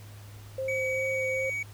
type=tone with vibrato; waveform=sine; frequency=526 Hz; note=C5; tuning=9 cents sharp; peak=-29 dBFS; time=0.58-1.5 s; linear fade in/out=5 ms; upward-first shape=sine; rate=2.5 Hz; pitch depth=14 cents each way
type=tone with pitch glide; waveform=triangle; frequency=2270 to 2256 Hz; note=C#7 to C#7; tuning=+41 to +30 cents; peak=-28 dBFS; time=0.68-1.63 s; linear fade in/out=5 ms; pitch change=-11 cents; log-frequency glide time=0.85-1.22 s
effects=added 103 Hz sine -44 dBFS peak until 1.73 s + pink hiss -53 dBFS RMS until 1.73 s